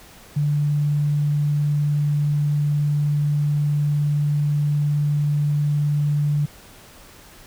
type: tone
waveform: sine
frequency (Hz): 146.83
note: D3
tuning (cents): 0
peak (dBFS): -17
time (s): 0.36-6.46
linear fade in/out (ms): 10
effects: pink hiss -46 dBFS RMS until 7.46 s